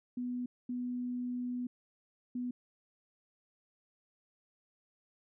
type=tone bursts at uneven times; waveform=sine; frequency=246.9 Hz; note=B3; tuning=in tune; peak=-34 dBFS; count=3; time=0.17-0.46 / 0.69-1.67 / 2.35-2.51 s; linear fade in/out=5 ms; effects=none